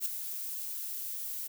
violet noise with ADSR envelope, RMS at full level -29 dBFS, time 0-1.48 s, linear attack 58 ms, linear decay 6 ms, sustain -9 dB, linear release 17 ms, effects none

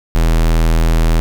square tone, 40.77 Hz, E1, 18 cents flat, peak -10 dBFS, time 0.15-1.2 s, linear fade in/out 0 ms, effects none

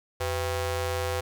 sawtooth ring-modulated tone, 293.7 Hz, D4, in tune, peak -20 dBFS, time 0.2-1.21 s, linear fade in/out 10 ms, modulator 208 Hz, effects none

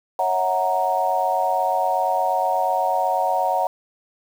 sine chord, F# dominant seventh, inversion second, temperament equal with one note detuned, 554.4 / 651.7 / 740 / 932.3 Hz, C#5 / E5 / F#5 / A#5, 0 / -20 / 0 / 0 cents, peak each -26 / -26 / -21 / -23 dBFS, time 0.19-3.67 s, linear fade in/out 2 ms, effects 7-bit

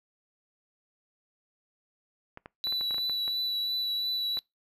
clicks, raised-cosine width 0.5 ms, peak -27 dBFS, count 11, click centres 2.374 / 2.459 / 2.671 / 2.725 / 2.811 / 2.909 / 2.944 / 2.982 / 3.097 / 3.279 / 4.372 s
triangle tone with vibrato, 3951 Hz, B7, in tune, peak -27 dBFS, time 2.64-4.39 s, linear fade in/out 0 ms, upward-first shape triangle, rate 2.9 Hz, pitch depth 16 cents each way
effects noise-tail reverb RT60 0.2 s tail -24 dB re dry

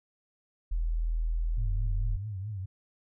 sine tone, 40.81 Hz, E1, 17 cents flat, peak -26 dBFS, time 0.71-2.17 s, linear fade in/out 10 ms
sine tone with vibrato, 100.5 Hz, G2, 44 cents sharp, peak -33 dBFS, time 1.57-2.66 s, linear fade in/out 10 ms, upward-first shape triangle, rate 4.6 Hz, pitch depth 170 cents each way
effects none

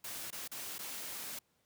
white noise with dropouts, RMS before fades -43 dBFS, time 0.04-1.39 s, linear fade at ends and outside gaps 5 ms, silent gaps 0.305-0.326 / 0.478-0.515 / 0.783-0.79 s, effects pink hiss -75 dBFS RMS until 1.65 s + high-pass 100 Hz 12 dB/octave

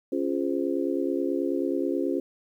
sine chord, Db major seventh, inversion none, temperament just, 277.2 / 346.5 / 415.8 / 519.7 Hz, Db4 / F4 / Ab4 / C5, 0 / -14 / +2 / -12 cents, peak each -28 / -28 / -32 / -33 dBFS, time 0.12-2.2 s, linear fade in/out 5 ms, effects 10-bit

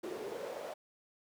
brown noise with high-pass filter sweep, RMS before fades -42 dBFS, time 0.03-0.74 s, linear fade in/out 10 ms, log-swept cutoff 360 to 620 Hz, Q 4.6, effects none

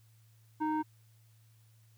square tone with low-pass filter, 309.7 Hz, D#4, 8 cents flat, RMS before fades -32 dBFS, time 0.6-0.83 s, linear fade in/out 20 ms, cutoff 1100 Hz, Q 3.9, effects added 111 Hz sine -60 dBFS peak until 1.97 s + white hiss -71 dBFS RMS until 1.97 s

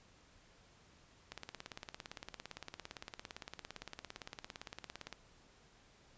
click train, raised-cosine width 0.2 ms, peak -27 dBFS, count 68, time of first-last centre 1.32-5.127 s, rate 17.6 Hz, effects pink hiss -65 dBFS RMS until 6.17 s + resampled to 16000 Hz

